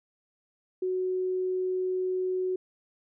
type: tone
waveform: sine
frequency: 370 Hz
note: F#4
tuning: in tune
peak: -26 dBFS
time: 0.82-2.56 s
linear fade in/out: 5 ms
effects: none